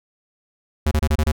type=tone bursts; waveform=square; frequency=76.3 Hz; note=D#2; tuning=33 cents flat; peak=-16 dBFS; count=6; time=0.86-1.318 s; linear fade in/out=5 ms; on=53 ms; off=28 ms; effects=none